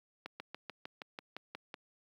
slowing click train, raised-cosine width 0.3 ms, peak -26 dBFS, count 10, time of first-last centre 0.26-1.742 s, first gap 140 ms, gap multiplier 1.04, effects high-pass 200 Hz 12 dB/octave + 11-bit

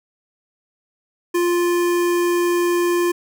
square tone with notch filter, 349.2 Hz, F4, in tune, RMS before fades -18 dBFS, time 1.34-3.12 s, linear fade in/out 10 ms, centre 4000 Hz, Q 1.9, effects none

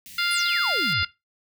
white band-stop noise, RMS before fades -43 dBFS, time 0.06-0.93 s, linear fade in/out 0 ms, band 260 to 1900 Hz, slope 48 dB/octave
harmonic tone, 698.5 Hz, F5, in tune, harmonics 2 / 3 / 4 / 5 / 6 / 7, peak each -26 / -28 / -29 / -30 / -31 / -31 dBFS, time 0.18-1.05 s, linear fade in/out 5 ms
sine exponential sweep, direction down, 11175 to 74.9 Hz, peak -29 dBFS, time 0.31-1.03 s, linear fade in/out 0 ms
effects noise-tail reverb RT60 0.2 s tail -17 dB re dry

